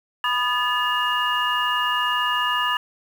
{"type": "tone cluster", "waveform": "sine", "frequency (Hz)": [988, 1226, 1723, 2848], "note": ["B5", "D#6", "A6", "F7"], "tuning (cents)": [0, -26, -37, 33], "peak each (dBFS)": -25, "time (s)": [0.24, 2.77], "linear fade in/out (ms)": 2, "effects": ["7-bit"]}